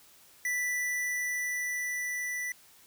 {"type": "tone with level ramp", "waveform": "square", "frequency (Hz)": 1975.5, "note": "B6", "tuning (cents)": 0, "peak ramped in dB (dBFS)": [-29, -33], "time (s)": [0.45, 2.52], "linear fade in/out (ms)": 2, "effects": ["white hiss -58 dBFS RMS until 2.86 s"]}